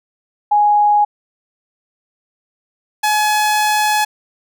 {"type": "tone pair in turn", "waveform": ["sine", "sawtooth"], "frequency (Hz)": [830.6, 847.6], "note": ["G#5", "G#5"], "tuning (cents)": [0, 35], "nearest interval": "unison", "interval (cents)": 35, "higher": "second", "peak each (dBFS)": -9, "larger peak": "neither", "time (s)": [[0.51, 1.05], [3.03, 4.05]], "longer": "second", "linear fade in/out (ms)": 10, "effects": []}